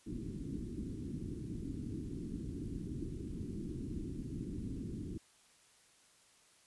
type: low-pass noise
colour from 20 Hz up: white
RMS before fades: -42 dBFS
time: 0.06-5.18 s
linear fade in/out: 10 ms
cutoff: 340 Hz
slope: 48 dB/octave
effects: white hiss -66 dBFS RMS until 6.66 s + resampled to 24000 Hz